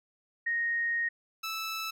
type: tone pair in turn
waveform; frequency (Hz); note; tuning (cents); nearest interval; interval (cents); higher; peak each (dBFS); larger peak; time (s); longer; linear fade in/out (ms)
sine / 15% pulse; 1864.7 / 1313.6; A#6 / E6; 0 / -6; tritone; 606; first; -27; neither; 0.46-1.09 / 1.43-1.91; first; 10
effects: none